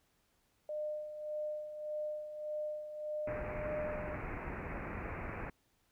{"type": "tone with tremolo", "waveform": "sine", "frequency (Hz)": 605, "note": "D#5", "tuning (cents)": -49, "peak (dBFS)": -35, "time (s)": [0.69, 4.16], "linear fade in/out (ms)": 2, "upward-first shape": "sine", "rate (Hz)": 1.7, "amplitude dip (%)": 60}
{"type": "low-pass noise", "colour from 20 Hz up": "pink", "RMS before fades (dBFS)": -42, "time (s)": [3.27, 5.5], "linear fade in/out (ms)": 5, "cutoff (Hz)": 2500, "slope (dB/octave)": 96}
{"effects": ["pink hiss -75 dBFS RMS until 5.91 s"]}